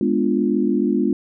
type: chord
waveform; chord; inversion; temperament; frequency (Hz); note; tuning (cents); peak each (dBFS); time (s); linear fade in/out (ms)
sine; G# diminished seventh; none; equal; 207.7 / 246.9 / 293.7 / 349.2; G#3 / B3 / D4 / F4; 0 / 0 / 0 / 0; -21 / -21 / -22 / -22; 0.01-1.13; 2
effects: none